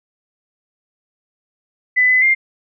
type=tone with pitch steps; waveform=sine; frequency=2002 / 2014 / 2109 Hz; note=B6 / B6 / C7; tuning=+23 / +33 / +13 cents; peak=-10 dBFS; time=1.96-2.35 s; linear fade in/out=20 ms; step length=130 ms; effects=none